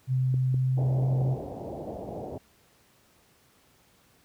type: tone with pitch glide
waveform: sine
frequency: 129.3 to 130.95 Hz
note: C3 to C3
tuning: -20 to +2 cents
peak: -22 dBFS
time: 0.07-1.37 s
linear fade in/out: 50 ms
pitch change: +22 cents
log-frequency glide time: 0.52-1.21 s
type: clicks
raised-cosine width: 3 ms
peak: -23 dBFS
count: 3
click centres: 0.342 / 0.543 / 1.217 s
type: low-pass noise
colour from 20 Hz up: white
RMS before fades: -37 dBFS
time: 0.77-2.38 s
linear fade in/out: 5 ms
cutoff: 750 Hz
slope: 48 dB/octave
effects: pink hiss -62 dBFS RMS until 4.24 s + high-pass 60 Hz 12 dB/octave